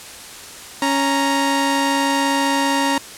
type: tone pair together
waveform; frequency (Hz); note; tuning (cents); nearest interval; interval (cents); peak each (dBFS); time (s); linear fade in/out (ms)
sawtooth; 277.2 / 932.4; C#4 / A#5; 0 / 0; octave + major sixth; 2100; -15; 0.82-2.98; 2
effects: white hiss -36 dBFS RMS until 3.17 s + low-pass 10000 Hz 12 dB/octave